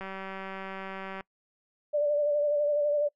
click train, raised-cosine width 0.5 ms, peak -24 dBFS, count 231, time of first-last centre 0.01-1.208 s, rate 192 Hz
sine tone with vibrato, 587.3 Hz, D5, in tune, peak -23 dBFS, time 1.93-3.09 s, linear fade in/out 20 ms, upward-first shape sine, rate 12 Hz, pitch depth 32 cents each way
effects noise-tail reverb RT60 0.1 s tail -24 dB re dry

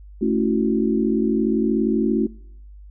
sine chord, F# minor seventh, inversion first, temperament equal, 220 / 277.2 / 329.6 / 370 Hz, A3 / C#4 / E4 / F#4, 0 / 0 / 0 / 0 cents, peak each -21 / -24 / -24 / -23 dBFS, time 0.21-2.27 s, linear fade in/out 10 ms, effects noise-tail reverb RT60 0.7 s tail -24 dB re dry + added 50 Hz sine -39 dBFS peak until 2.9 s

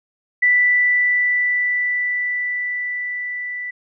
sine tone with level ramp, 1975.5 Hz, B6, in tune, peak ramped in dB -11 to -25 dBFS, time 0.42-3.71 s, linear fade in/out 10 ms, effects none

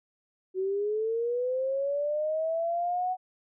sine linear sweep, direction up, 370 to 746 Hz, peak -26 dBFS, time 0.54-3.17 s, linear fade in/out 50 ms, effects none

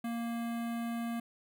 square tone with notch filter, 233.1 Hz, A#3, in tune, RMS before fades -36 dBFS, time 0.04-1.2 s, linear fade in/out 5 ms, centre 5400 Hz, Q 0.81, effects none

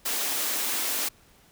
white high-pass noise, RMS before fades -28 dBFS, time 0.05-1.09 s, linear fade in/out 10 ms, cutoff 230 Hz, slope 48 dB/octave, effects pink hiss -58 dBFS RMS until 1.51 s

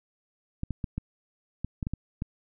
clicks, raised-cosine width 5 ms, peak -18 dBFS, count 9, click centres 0.634 / 0.707 / 0.842 / 0.98 / 1.646 / 1.828 / 1.869 / 1.936 / 2.221 s, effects none

